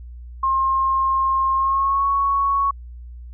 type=tone with pitch glide; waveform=sine; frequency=1067 to 1110.4 Hz; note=C6 to C#6; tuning=+34 to +3 cents; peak=-16 dBFS; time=0.43-2.71 s; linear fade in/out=5 ms; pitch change=+69 cents; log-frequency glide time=1.55-2.06 s; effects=added 60 Hz sine -34 dBFS peak until 3.33 s